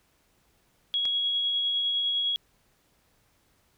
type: tone with tremolo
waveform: sine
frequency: 3322 Hz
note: G#7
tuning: in tune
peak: -23 dBFS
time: 0.94-2.36 s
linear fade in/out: 0 ms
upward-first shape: triangle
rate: 9.9 Hz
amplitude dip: 25%
type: click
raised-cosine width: 0.2 ms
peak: -22 dBFS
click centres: 1.054 s
effects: pink hiss -67 dBFS RMS until 3.77 s